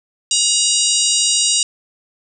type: harmonic tone with a mistuned harmonic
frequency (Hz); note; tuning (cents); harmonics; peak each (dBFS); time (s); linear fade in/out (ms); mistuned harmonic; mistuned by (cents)
953; A#5; +38; 3 / 4 / 5 / 6 / 7 / 8 / 9; -21 / -21 / -21 / -21 / -21 / -21 / -21; 0.31-1.63; 2; 7; +31
effects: none